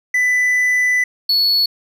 triangle tone pair in turn, 1993 / 4402 Hz, B6 / C#8, +15 / -13 cents, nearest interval octave + major second, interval 1372 cents, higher second, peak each -11 dBFS, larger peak neither, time 0.14-1.04 / 1.29-1.66 s, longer first, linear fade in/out 5 ms, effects none

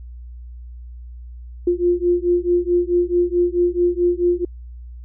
sine beating tone pair, 349.2 / 353.8 Hz, F4 / F4, 0 / +23 cents, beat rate 4.6 Hz, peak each -18 / -18 dBFS, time 1.67-4.45 s, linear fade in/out 5 ms, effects added 60 Hz sine -33 dBFS peak until 5.04 s

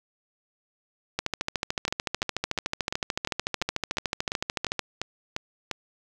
two click trains, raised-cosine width 0.2 ms, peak -11 / -9 dBFS, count 12 / 50, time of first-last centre 1.88-5.713 / 1.19-4.793 s, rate 2.87 / 13.6 Hz, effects 7-bit

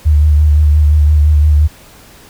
sine tone with vibrato, 75.1 Hz, D2, 39 cents sharp, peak -5 dBFS, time 0.05-1.68 s, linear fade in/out 20 ms, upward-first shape sine, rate 5.8 Hz, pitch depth 37 cents each way, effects pink hiss -40 dBFS RMS until 2.29 s

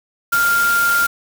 sine tone in noise, 1396.9 Hz, F6, in tune, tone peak -13 dBFS, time 0.32-1.07 s, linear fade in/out 10 ms, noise white, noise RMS -24 dBFS, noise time 0.32-1.07 s, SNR +8 dB, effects none

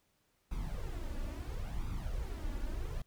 brown noise with flanger, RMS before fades -38 dBFS, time 0.51-3.02 s, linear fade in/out 5 ms, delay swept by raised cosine 0.82 to 3.52 ms, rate 0.73 Hz, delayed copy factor +0.65, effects pink hiss -75 dBFS RMS until 3.06 s

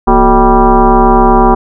sine tone with frequency modulation, 370 Hz, F#4, in tune, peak -3 dBFS, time 0.07-1.55 s, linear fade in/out 10 ms, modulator 202 Hz, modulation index 3.6, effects none

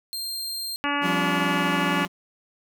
sawtooth tone, 4186 Hz, C8, in tune, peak -26 dBFS, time 0.13-0.76 s, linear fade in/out 0 ms
harmonic tone, 286.8 Hz, D4, 41 cents flat, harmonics 1 / 2 / 3 / 4 / 5 / 6 / 7 / 8 / 9 / 10, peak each -29 / -36 / -30 / -29 / -32 / -31 / -35 / -35 / -35 / -33 dBFS, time 0.84-2.05 s, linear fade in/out 0 ms
sawtooth chord, F suspended second, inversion none, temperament just, 174.61 / 196.44 / 261.9 Hz, F3 / G3 / C4, 0 / +4 / +2 cents, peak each -23 / -26 / -29 dBFS, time 1.01-2.08 s, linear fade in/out 50 ms
effects none

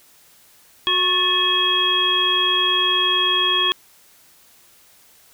harmonic tone with a mistuned harmonic, 365.6 Hz, F#4, 21 cents flat, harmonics 1 / 3 / 5 / 7 / 9, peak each -28 / -23 / -27 / -27 / -17 dBFS, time 0.87-3.72 s, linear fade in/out 0 ms, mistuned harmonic 5, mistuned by -73 cents, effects white hiss -52 dBFS RMS until 5.33 s

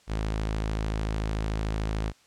sawtooth tone, 53.5 Hz, A1, 48 cents flat, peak -23 dBFS, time 0.07-2.13 s, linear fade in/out 50 ms, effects white hiss -60 dBFS RMS until 2.26 s + low-pass 7000 Hz 12 dB/octave

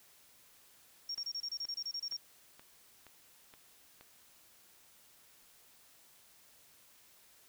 sine tone bursts, 5550 Hz, F8, 12 cents flat, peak -36 dBFS, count 13, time 1.09-2.168 s, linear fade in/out 5 ms, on 58 ms, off 27 ms
click train, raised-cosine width 0.3 ms, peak -38 dBFS, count 7, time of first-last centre 1.18-4.01 s, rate 2.12 Hz
effects white hiss -63 dBFS RMS until 7.48 s

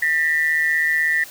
sine tone pair together, 1799 / 1955.1 Hz, A6 / B6, +38 / -18 cents, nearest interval minor second, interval 144 cents, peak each -19 dBFS, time 0.02-1.24 s, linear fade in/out 5 ms, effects white hiss -40 dBFS RMS until 1.3 s

